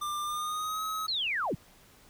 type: tone with pitch glide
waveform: square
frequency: 1192 to 1277.6 Hz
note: D6 to D#6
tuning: +25 to +45 cents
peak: -32 dBFS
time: 0.01-1.07 s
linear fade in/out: 10 ms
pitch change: +120 cents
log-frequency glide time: 0.23-0.83 s
type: linear sweep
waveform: sine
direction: down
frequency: 4435 to 81.2 Hz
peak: -28 dBFS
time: 1.08-1.55 s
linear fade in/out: 5 ms
effects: pink hiss -58 dBFS RMS until 2.09 s